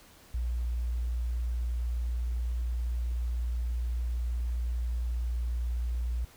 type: tone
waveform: sine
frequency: 59.6 Hz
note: A#1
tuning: 39 cents sharp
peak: -28 dBFS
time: 0.34-6.25 s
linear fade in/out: 5 ms
effects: pink hiss -56 dBFS RMS until 6.36 s